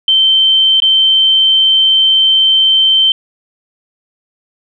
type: tone with dropouts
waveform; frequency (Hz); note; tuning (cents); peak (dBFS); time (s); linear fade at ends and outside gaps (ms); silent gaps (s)
sine; 3108; G7; -16; -6; 0.08-3.12; 2; 0.802-0.821
effects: none